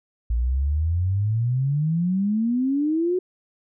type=exponential sweep; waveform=sine; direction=up; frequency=56 to 372.7 Hz; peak=-19 dBFS; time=0.3-3.19 s; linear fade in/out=5 ms; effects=none